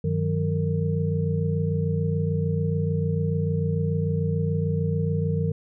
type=tone cluster; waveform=sine; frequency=98.3 / 156.6 / 183.4 / 457.9 Hz; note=G2 / D#3 / F#3 / A#4; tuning=+5 / +11 / -15 / -31 cents; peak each=-27 / -24 / -31 / -30 dBFS; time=0.04-5.52 s; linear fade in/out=5 ms; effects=none